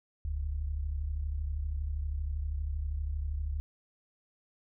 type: tone pair together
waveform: sine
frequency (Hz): 40.83 / 73.42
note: E1 / D2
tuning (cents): -16 / 0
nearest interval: minor seventh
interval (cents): 1016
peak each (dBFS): -36 / -32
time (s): 0.25-3.6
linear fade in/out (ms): 0
effects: none